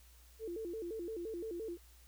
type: tone with vibrato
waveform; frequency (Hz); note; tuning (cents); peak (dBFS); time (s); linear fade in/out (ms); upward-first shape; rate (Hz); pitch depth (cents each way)
sine; 391.8; G4; -1; -39; 0.39-1.78; 50; square; 5.8; 220
effects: added 60 Hz sine -59 dBFS peak until 2.07 s + white hiss -65 dBFS RMS until 2.07 s